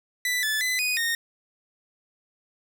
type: tone with pitch steps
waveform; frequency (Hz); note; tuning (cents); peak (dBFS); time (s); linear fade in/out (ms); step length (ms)
sawtooth; 1984 / 1739 / 2012 / 2484 / 1847; B6 / A6 / B6 / D#7 / A#6; +7 / -21 / +32 / -3 / -16; -20; 0.25-1.15; 2; 180
effects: none